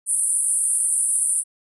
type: band-pass noise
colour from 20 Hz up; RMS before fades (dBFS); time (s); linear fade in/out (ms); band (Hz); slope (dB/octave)
pink; -21; 0.06-1.44; 50; 8900 to 10000; 96
effects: none